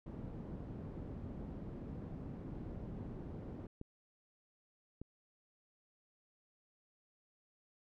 white low-pass noise, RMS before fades -46 dBFS, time 0.06-3.67 s, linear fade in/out 5 ms, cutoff 240 Hz, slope 12 dB/octave
click train, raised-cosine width 3 ms, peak -33 dBFS, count 4, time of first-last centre 1.41-5.016 s, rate 0.832 Hz
effects none

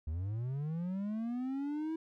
triangle linear sweep, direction up, 73.1 to 325.8 Hz, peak -32 dBFS, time 0.07-1.96 s, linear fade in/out 5 ms, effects none

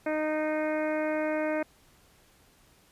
harmonic tone, 308.3 Hz, D#4, 16 cents flat, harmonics 1 / 2 / 3 / 4 / 5 / 6 / 7 / 8, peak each -31 / -29 / -39 / -43 / -39 / -43 / -41 / -46 dBFS, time 0.06-1.63 s, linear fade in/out 5 ms, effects pink hiss -61 dBFS RMS until 2.91 s + resampled to 32000 Hz

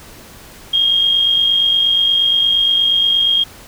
sine tone with amplitude modulation, 3241 Hz, G#7, 43 cents flat, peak -9 dBFS, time 0.73-3.44 s, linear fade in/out 10 ms, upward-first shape sine, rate 48.5 Hz, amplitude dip 40%, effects pink hiss -39 dBFS RMS until 3.67 s

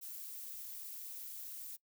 violet noise with amplitude modulation, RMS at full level -44 dBFS, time 0.01-1.77 s, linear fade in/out 20 ms, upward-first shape sine, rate 255 Hz, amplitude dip 60%, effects noise-tail reverb RT60 0.1 s tail -21 dB re dry

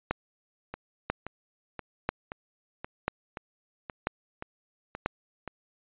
two click trains, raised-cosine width 0.5 ms, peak -21 / -11 dBFS, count 10 / 6, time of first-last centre 0.74-5.477 / 0.11-5.06 s, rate 1.9 / 1.01 Hz, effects resampled to 8000 Hz

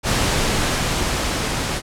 pink noise with level ramp, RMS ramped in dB -18 to -23 dBFS, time 0.03-1.82 s, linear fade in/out 50 ms, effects low-pass 9000 Hz 12 dB/octave

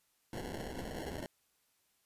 white noise with sample-and-hold, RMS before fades -42 dBFS, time 0.33-1.26 s, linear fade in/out 2 ms, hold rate 1225 Hz, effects white hiss -75 dBFS RMS until 2.05 s + resampled to 32000 Hz

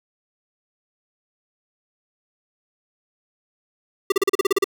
square tone bursts, 392 Hz, G4, in tune, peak -15 dBFS, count 10, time 4.1-4.643 s, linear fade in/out 5 ms, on 21 ms, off 37 ms, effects none

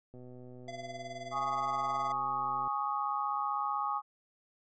click train, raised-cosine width 2 ms, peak -38 dBFS, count 318, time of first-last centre 0.14-2.676 s, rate 125 Hz
square tone with tremolo, 681 Hz, F5, 44 cents flat, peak -39 dBFS, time 0.68-2.12 s, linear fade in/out 2 ms, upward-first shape sine, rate 19 Hz, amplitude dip 70%
sine chord, Ab suspended fourth, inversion none, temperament equal, 830.6 / 1108.7 / 1244.5 Hz, Ab5 / Db6 / Eb6, 0 / 0 / 0 cents, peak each -35 dBFS, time 1.31-4.02 s, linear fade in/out 50 ms
effects resampled to 16000 Hz

